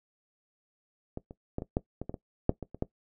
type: clicks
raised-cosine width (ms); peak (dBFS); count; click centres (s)
2; -22 / -30 / -18 / -22 / -13 / -22 / -22 / -24 / -8 / -23 / -28 / -15; 12; 1.174 / 1.309 / 1.584 / 1.621 / 1.769 / 2.016 / 2.095 / 2.142 / 2.494 / 2.627 / 2.746 / 2.824
effects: noise-tail reverb RT60 0.1 s tail -18 dB re dry